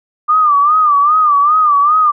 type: tone with vibrato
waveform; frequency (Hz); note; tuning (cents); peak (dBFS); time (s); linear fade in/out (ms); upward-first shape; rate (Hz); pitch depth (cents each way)
sine; 1196; D6; +31; -7; 0.28-2.12; 20; sine; 2.5; 99
effects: none